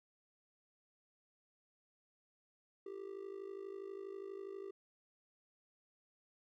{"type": "tone with amplitude modulation", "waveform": "triangle", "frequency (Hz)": 392, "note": "G4", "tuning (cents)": 0, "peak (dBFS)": -39, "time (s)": [2.86, 4.71], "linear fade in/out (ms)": 5, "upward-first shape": "sine", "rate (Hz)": 52.3, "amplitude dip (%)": 80, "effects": []}